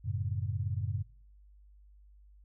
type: chord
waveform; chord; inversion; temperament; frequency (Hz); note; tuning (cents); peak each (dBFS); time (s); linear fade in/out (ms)
sine; F# minor; none; equal; 92.5 / 110 / 138.59; F#2 / A2 / C#3; 0 / 0 / 0; -34 / -34 / -39; 0.04-1.03; 20
effects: noise-tail reverb RT60 0.7 s tail -26 dB re dry + added 50 Hz sine -55 dBFS peak until 2.44 s